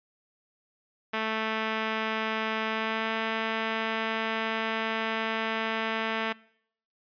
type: tone with pitch glide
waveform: 5% pulse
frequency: 220 to 222.7 Hz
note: A3 to A3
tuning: 0 to +21 cents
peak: -16 dBFS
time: 1.13-6.33 s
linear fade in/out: 10 ms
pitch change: +21 cents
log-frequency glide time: 2.67-3.13 s
effects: noise-tail reverb RT60 0.7 s tail -24 dB re dry + resampled to 11025 Hz